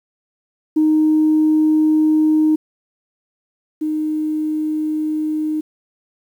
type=tone pair in turn; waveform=sine; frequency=310 / 308.5 Hz; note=D#4 / D#4; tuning=-6 / -15 cents; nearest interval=unison; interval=9 cents; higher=first; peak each=-10 / -17 dBFS; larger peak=first; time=0.76-2.56 / 3.81-5.61 s; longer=neither; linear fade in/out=10 ms; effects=tanh soft clip ceiling -7 dBFS + 8-bit

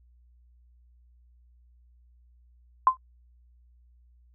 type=tone with exponential decay; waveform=sine; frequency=1037 Hz; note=C6; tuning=16 cents flat; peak=-11 dBFS; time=2.87-2.97 s; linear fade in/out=1 ms; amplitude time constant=20 ms; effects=noise-tail reverb RT60 0.1 s tail -25 dB re dry + added 60 Hz sine -56 dBFS peak until 4.34 s

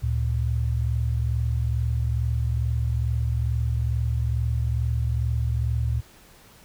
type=tone pair together; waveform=sine; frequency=72.5 / 114.81 Hz; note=D2 / A#2; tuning=-22 / -26 cents; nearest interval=minor sixth; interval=796 cents; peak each=-24 dBFS; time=0.02-6.01 s; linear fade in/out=20 ms; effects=pink hiss -52 dBFS RMS until 6.64 s

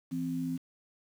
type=tone pair together; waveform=sine; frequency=165.42 / 259.9 Hz; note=E3 / C4; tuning=+6 / -11 cents; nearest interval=minor sixth; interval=783 cents; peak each=-36 / -32 dBFS; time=0.11-0.58 s; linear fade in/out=20 ms; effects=9-bit

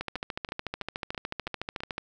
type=two click trains; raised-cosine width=0.3 ms; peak=-16 / -22 dBFS; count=28 / 6; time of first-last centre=0.01-1.981 / 0.16-1.805 s; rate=13.7 / 3.04 Hz; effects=none

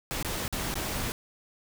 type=noise with dropouts; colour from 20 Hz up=pink; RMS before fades=-32 dBFS; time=0.11-1.12 s; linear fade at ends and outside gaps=0 ms; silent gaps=0.227-0.247 / 0.479-0.526 / 0.741-0.755 s; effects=none

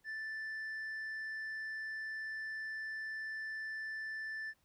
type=tone with tanh clipping; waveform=sine; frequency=1761 Hz; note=A6; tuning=1 cent sharp; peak=-40 dBFS; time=0.04-4.54 s; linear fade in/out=50 ms; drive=3 dB; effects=pink hiss -75 dBFS RMS until 4.64 s

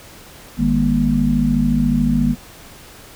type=harmonic tone with a mistuned harmonic; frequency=51.1 Hz; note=G#1; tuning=27 cents flat; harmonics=1 / 3 / 4 / 5; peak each=-22 / -20 / -20 / -16 dBFS; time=0.57-2.36 s; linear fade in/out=50 ms; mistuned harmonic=5; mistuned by=-120 cents; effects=pink hiss -41 dBFS RMS until 3.15 s

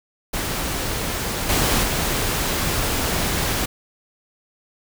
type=noise with level steps; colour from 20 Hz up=pink; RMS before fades=-25 / -19 / -22 dBFS; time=0.33-3.66 s; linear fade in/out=10 ms; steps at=1.49 / 1.83 s; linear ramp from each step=2 ms; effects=none

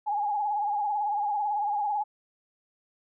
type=tone with vibrato; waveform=sine; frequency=829 Hz; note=G#5; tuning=3 cents flat; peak=-25 dBFS; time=0.06-2.04 s; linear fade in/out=20 ms; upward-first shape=sine; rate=18 Hz; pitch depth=59 cents each way; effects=none

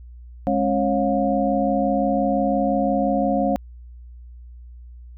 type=tone cluster; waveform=sine; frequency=208.1 / 273.9 / 548 / 713 Hz; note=G#3 / C#4 / C#5 / F5; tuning=+4 / -21 / -20 / +36 cents; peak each=-23 dBFS; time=0.47-3.56 s; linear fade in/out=0 ms; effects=added 60 Hz sine -38 dBFS peak until 5.17 s

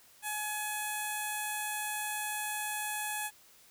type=tone with notch filter; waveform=5% pulse; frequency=846 Hz; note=G#5; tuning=32 cents sharp; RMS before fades=-36 dBFS; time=0.22-3.31 s; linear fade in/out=50 ms; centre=4900 Hz; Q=0.57; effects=white hiss -60 dBFS RMS until 3.7 s

